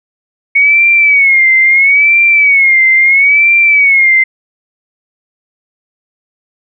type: tone with vibrato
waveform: sine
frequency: 2217 Hz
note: C#7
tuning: in tune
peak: -4 dBFS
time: 0.55-4.24 s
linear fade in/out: 10 ms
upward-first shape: sine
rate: 0.75 Hz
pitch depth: 110 cents each way
effects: none